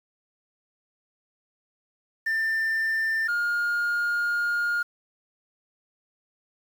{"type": "tone pair in turn", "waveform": "sine", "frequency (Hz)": [1789, 1419.9], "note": ["A6", "F6"], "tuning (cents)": [28, 28], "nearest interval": "major third", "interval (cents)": 400, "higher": "first", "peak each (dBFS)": -20, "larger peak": "neither", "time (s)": [[2.26, 3.28], [3.28, 4.83]], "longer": "second", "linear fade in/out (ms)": 10, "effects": ["tanh soft clip ceiling -22 dBFS", "8-bit"]}